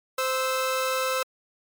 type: tone pair together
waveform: sawtooth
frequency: 520 / 1310.3 Hz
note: C5 / E6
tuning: -11 / -11 cents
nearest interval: octave + major third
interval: 1600 cents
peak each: -22 / -24 dBFS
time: 0.18-1.23 s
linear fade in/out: 5 ms
effects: MP3 96 kbps